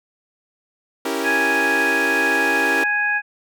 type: chord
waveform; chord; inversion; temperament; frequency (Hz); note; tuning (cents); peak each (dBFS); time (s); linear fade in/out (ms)
sawtooth; C# diminished seventh; none; equal; 277.2 / 329.6 / 392 / 466.2; C#4 / E4 / G4 / Bb4; 0 / 0 / 0 / 0; -23; 1.05-2.84; 5
type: harmonic tone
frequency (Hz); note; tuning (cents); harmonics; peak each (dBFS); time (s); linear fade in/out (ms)
830.6; G#5; 0; 1 / 2 / 3; -27 / -18 / -25; 1.23-3.22; 50
effects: none